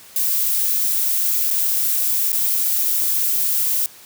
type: noise with dropouts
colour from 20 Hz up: violet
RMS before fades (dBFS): -19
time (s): 0.16-3.86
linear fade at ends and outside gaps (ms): 1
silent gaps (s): 1.505-1.509 / 2.319-2.329
effects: white hiss -44 dBFS RMS until 4.05 s + high-pass 60 Hz 12 dB/octave